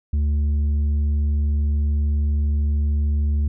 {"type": "tone with tanh clipping", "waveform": "sine", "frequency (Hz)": 73.42, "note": "D2", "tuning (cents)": 0, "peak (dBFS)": -18, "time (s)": [0.13, 3.48], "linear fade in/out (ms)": 5, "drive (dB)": 5, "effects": []}